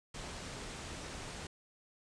pink low-pass noise, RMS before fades -45 dBFS, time 0.14-1.47 s, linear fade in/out 5 ms, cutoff 9100 Hz, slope 48 dB/octave, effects none

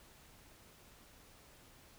silence, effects pink hiss -61 dBFS RMS until 1.98 s

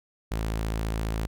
sawtooth tone, 54.7 Hz, A1, 9 cents flat, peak -23 dBFS, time 0.31-1.27 s, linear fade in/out 10 ms, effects none

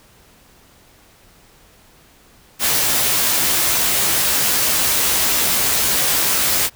white noise with comb filter, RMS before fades -17 dBFS, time 2.59-6.7 s, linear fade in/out 50 ms, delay 15 ms, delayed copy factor +0.6, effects pink hiss -50 dBFS RMS until 6.75 s

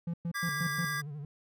triangle tone bursts, 169.7 Hz, F3, 49 cents flat, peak -29 dBFS, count 5, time 0.07-0.85 s, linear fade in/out 5 ms, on 68 ms, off 110 ms
square chord, G# diminished, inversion second, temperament equal with one note detuned, 1174.7 / 1631.7 / 1975.5 Hz, D6 / G#6 / B6, 0 / -31 / 0 cents, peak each -39 / -35 / -40 dBFS, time 0.34-1.02 s, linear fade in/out 20 ms
triangle tone with vibrato, 146.83 Hz, D3, in tune, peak -36 dBFS, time 0.48-1.25 s, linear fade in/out 2 ms, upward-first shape sine, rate 12 Hz, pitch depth 82 cents each way
effects none

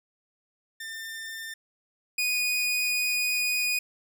sawtooth tone pair in turn, 1797 / 2474 Hz, A6 / D#7, +36 / -10 cents, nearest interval tritone, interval 554 cents, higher second, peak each -32 / -21 dBFS, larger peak second, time 0.8-1.54 / 2.18-3.79 s, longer second, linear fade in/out 5 ms, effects none

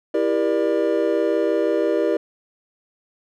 triangle chord, E half-diminished seventh, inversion none, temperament just, 329.6 / 395.6 / 474.7 / 593.3 Hz, E4 / G4 / Bb4 / D5, 0 / +16 / +31 / +18 cents, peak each -21 dBFS, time 0.14-2.17 s, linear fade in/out 5 ms, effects none

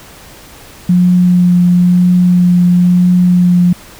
sine tone with vibrato, 178.2 Hz, F3, 35 cents sharp, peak -5 dBFS, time 0.89-3.73 s, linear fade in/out 5 ms, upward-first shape triangle, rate 1 Hz, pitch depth 14 cents each way, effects pink hiss -36 dBFS RMS until 3.99 s

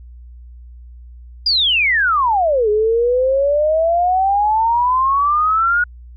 sine exponential two-way sweep, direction down then up, 4978 to 415.3 to 1460 Hz, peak -12 dBFS, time 1.46-5.84 s, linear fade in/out 5 ms, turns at 2.69 s, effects added 60 Hz sine -35 dBFS peak until 6.16 s

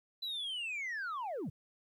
sine linear sweep, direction down, 4018 to 103.4 Hz, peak -34 dBFS, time 0.22-1.5 s, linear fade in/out 10 ms, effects tanh soft clip ceiling -35 dBFS + 12-bit

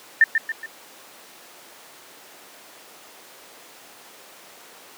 sine tone with echo, 1792 Hz, A6, 31 cents sharp, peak -9 dBFS, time 0.21-0.24 s, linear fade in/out 2 ms, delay 140 ms, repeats 3, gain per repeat -7 dB, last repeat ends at 0.66 s, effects pink hiss -45 dBFS RMS until 4.97 s + high-pass 400 Hz 12 dB/octave

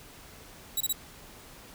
5% pulse tone bursts, 3870 Hz, B7, 36 cents flat, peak -18 dBFS, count 3, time 0.77-0.928 s, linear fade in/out 5 ms, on 36 ms, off 25 ms, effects pink hiss -50 dBFS RMS until 1.74 s

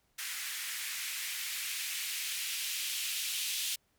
violet noise with band-pass filter sweep, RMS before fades -37 dBFS, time 0.18-3.76 s, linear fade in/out 10 ms, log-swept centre 1800 to 3000 Hz, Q 1.8, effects pink hiss -74 dBFS RMS until 3.98 s

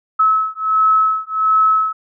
sine beating tone pair, 1293 / 1294.4 Hz, E6 / E6, -34 / -32 cents, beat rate 1.4 Hz, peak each -15 dBFS, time 0.19-1.93 s, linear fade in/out 10 ms, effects none

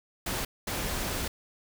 pink noise bursts at uneven times, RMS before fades -32 dBFS, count 2, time 0.26-0.45 / 0.67-1.28 s, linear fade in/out 5 ms, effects none

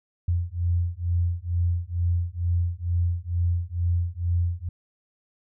sine beating tone pair, 85.8 / 88 Hz, F2 / F2, -30 / +14 cents, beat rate 2.2 Hz, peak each -25 dBFS, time 0.28-4.69 s, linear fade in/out 5 ms, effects none

